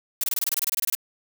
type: noise bursts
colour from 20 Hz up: blue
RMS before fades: -24 dBFS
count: 15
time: 0.21-0.951 s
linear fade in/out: 2 ms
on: 27 ms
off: 24 ms
effects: none